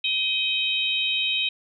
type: tone cluster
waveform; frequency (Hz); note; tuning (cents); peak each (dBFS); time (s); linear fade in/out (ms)
sine; 2525 / 3120 / 3794; D#7 / G7 / A#7; +25 / -9 / +30; -26; 0.04-1.49; 5
effects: none